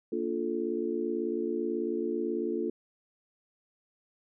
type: chord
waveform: sine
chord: Bb major seventh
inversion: none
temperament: just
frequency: 233.1 / 291.4 / 349.6 / 437 Hz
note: Bb3 / D4 / F4 / A4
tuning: 0 / -13 / +2 / -12 cents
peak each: -36 / -36 / -32 / -34 dBFS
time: 0.12-2.7 s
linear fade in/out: 5 ms
effects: none